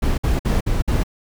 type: noise bursts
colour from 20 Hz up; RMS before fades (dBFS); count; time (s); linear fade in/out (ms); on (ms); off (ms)
brown; -18; 5; 0.02-1.036; 10; 160; 54
effects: none